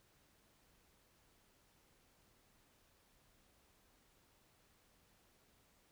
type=silence; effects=pink hiss -72 dBFS RMS until 5.91 s